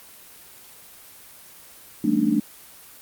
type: tone cluster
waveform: sine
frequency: 174 / 205.6 / 225.8 / 278.2 / 299.1 Hz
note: F3 / G#3 / A3 / C#4 / D4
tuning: -6 / -17 / +45 / +6 / +32 cents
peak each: -31 / -25 / -22 / -26 / -22 dBFS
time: 2.04-2.4 s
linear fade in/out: 5 ms
effects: white hiss -46 dBFS RMS until 3.01 s + Opus 24 kbps